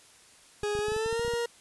40% pulse tone with pitch glide, 415.3 to 471.6 Hz, G#4 to A#4, 0 to +20 cents, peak -27 dBFS, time 0.63-1.46 s, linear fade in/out 5 ms, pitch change +220 cents, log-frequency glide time 0.8-1.24 s
clicks, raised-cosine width 5 ms, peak -29 dBFS, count 12, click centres 0.633 / 0.752 / 0.79 / 0.884 / 0.92 / 0.964 / 1.061 / 1.128 / 1.195 / 1.249 / 1.28 / 1.337 s
effects white hiss -56 dBFS RMS until 1.6 s + resampled to 24000 Hz

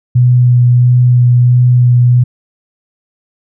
sine tone with vibrato, 123.3 Hz, B2, 2 cents flat, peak -4 dBFS, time 0.15-2.24 s, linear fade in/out 10 ms, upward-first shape sine, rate 1.5 Hz, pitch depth 12 cents each way, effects none

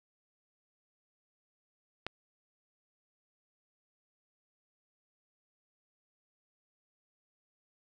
click, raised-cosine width 0.3 ms, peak -19 dBFS, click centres 2.066 s, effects none

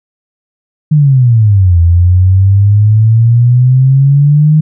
sine exponential two-way sweep, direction down then up, 156.2 to 83.9 to 156.2 Hz, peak -3 dBFS, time 0.91-4.61 s, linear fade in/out 10 ms, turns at 1.8 s, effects none

